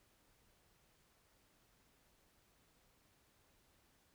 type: silence
effects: pink hiss -73 dBFS RMS until 4.14 s